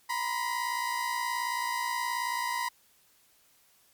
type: tone pair together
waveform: 30% pulse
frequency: 954.3 / 1013 Hz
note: A#5 / B5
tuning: +40 / +44 cents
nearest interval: minor second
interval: 104 cents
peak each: -29 / -30 dBFS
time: 0.09-2.69 s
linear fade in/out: 10 ms
effects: white hiss -64 dBFS RMS until 3.93 s + MP3 96 kbps